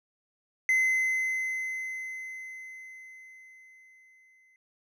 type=tone with exponential decay; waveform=triangle; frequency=2051 Hz; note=C7; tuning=35 cents flat; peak=-19 dBFS; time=0.69-4.56 s; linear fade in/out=1 ms; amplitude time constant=840 ms; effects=none